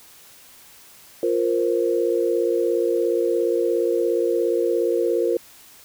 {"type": "chord", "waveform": "sine", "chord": "F suspended fourth", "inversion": "none", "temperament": "equal", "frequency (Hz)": [349.2, 466.2, 523.3], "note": ["F4", "Bb4", "C5"], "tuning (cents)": [0, 0, 0], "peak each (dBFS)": [-22, -21, -25], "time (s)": [1.23, 5.37], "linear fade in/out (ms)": 2, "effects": ["white hiss -48 dBFS RMS until 5.84 s"]}